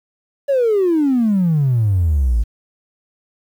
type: exponential sweep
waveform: triangle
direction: down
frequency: 575 to 52 Hz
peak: -9 dBFS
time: 0.48-2.44 s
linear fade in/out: 20 ms
effects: tanh soft clip ceiling -9 dBFS + 8-bit